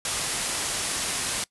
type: low-pass noise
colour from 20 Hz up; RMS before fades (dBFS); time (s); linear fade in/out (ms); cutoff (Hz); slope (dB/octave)
white; -29; 0.05-1.44; 2; 11000; 96
effects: noise-tail reverb RT60 0.1 s tail -22 dB re dry